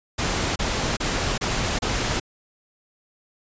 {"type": "noise bursts", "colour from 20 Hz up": "pink", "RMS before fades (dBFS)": -24, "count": 5, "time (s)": [0.18, 2.2], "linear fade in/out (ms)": 10, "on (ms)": 380, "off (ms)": 30, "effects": ["resampled to 16000 Hz"]}